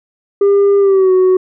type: tone with pitch glide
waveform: sine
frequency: 400.5 to 371.5 Hz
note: G4 to F#4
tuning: +37 to +7 cents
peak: -4 dBFS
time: 0.41-1.37 s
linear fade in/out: 5 ms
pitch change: -130 cents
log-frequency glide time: 0.79-1.12 s
effects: tanh soft clip ceiling -6 dBFS